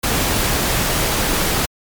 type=noise; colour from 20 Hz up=pink; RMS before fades=-18 dBFS; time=0.03-1.66 s; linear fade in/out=10 ms; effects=MP3 96 kbps